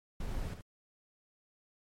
brown noise with echo, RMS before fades -37 dBFS, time 0.2-0.54 s, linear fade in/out 5 ms, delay 74 ms, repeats 1, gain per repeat -7 dB, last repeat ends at 0.614 s, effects MP3 64 kbps

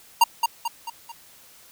square tone with echo, 932 Hz, A#5, 1 cent flat, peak -12 dBFS, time 0.21-0.24 s, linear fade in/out 5 ms, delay 220 ms, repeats 4, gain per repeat -6 dB, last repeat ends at 1.12 s, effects white hiss -51 dBFS RMS until 1.71 s

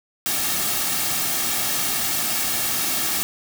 white noise with comb filter, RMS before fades -23 dBFS, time 0.26-3.23 s, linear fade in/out 0 ms, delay 2 ms, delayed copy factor -0.55, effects none

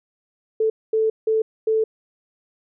sine tone bursts at uneven times, 440.3 Hz, A4, 1 cent sharp, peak -16 dBFS, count 4, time 0.6-0.7 / 0.93-1.1 / 1.27-1.42 / 1.67-1.84 s, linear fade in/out 5 ms, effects none

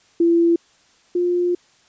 sine tone pair in turn, 338.1 / 353.2 Hz, E4 / F4, +44 / +20 cents, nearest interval minor second, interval 76 cents, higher second, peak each -12 / -16 dBFS, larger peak first, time 0.2-0.56 / 1.15-1.55 s, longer second, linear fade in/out 5 ms, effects white hiss -56 dBFS RMS until 1.88 s + resampled to 16000 Hz

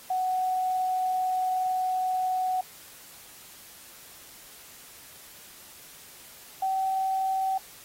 sine tone pair in turn, 743 / 765.2 Hz, F#5 / G5, +7 / -42 cents, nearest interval minor second, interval 51 cents, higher second, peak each -24 dBFS, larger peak neither, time 0.1-2.61 / 6.62-7.58 s, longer first, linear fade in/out 5 ms, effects white hiss -49 dBFS RMS until 7.84 s + AAC 48 kbps

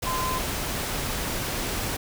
sine tone in noise, 1029 Hz, C6, 29 cents flat, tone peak -27 dBFS, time 0.06-0.39 s, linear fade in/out 10 ms, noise pink, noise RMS -29 dBFS, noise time 0.02-1.97 s, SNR -1 dB, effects none

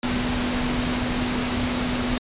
sine tone in noise, 246.9 Hz, B3, in tune, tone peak -25 dBFS, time 0.03-2.18 s, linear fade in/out 2 ms, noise pink, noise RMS -26 dBFS, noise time 0.03-2.18 s, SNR -2 dB, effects resampled to 8000 Hz

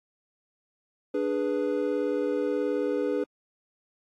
triangle chord, G# diminished, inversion second, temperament equal, 293.7 / 415.3 / 493.9 Hz, D4 / G#4 / B4, 0 / 0 / 0 cents, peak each -28 / -27 / -27 dBFS, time 1.14-3.24 s, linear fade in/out 5 ms, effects AAC 64 kbps

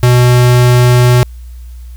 square tone, 123.4 Hz, B2, 1 cent flat, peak -5 dBFS, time 0.03-1.23 s, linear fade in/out 0 ms, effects added 60 Hz sine -26 dBFS peak until 1.96 s + white hiss -49 dBFS RMS until 1.96 s

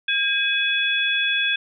sine tone cluster, 1617 / 2530 / 3406 Hz, G#6 / D#7 / G#7, -47 / +28 / +43 cents, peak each -23 dBFS, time 0.08-1.56 s, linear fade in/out 5 ms, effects none

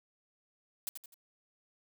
blue noise with echo, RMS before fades -37 dBFS, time 0.87-0.89 s, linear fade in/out 0 ms, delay 84 ms, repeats 3, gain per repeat -7 dB, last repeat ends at 1.142 s, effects none

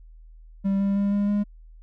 triangle tone with pitch steps, 196 / 198.28 / 200.6 / 202.9 / 205.3 Hz, G3 / G3 / G3 / G#3 / G#3, 0 / +20 / +40 / -40 / -20 cents, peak -18 dBFS, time 0.64-1.44 s, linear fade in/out 20 ms, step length 160 ms, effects added 40 Hz sine -44 dBFS peak until 1.82 s

